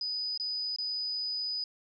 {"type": "tone with dropouts", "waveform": "sine", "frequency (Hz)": 4978, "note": "D#8", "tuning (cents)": 0, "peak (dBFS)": -31, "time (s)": [0.01, 1.64], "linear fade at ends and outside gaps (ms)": 2, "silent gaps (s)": [[0.376, 0.398], [0.762, 0.785]], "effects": []}